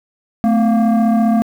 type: tone with frequency modulation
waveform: sine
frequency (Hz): 220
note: A3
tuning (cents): 0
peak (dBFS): -8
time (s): 0.44-1.42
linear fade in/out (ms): 0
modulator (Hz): 475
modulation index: 0.8
effects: tanh soft clip ceiling -9 dBFS + 7-bit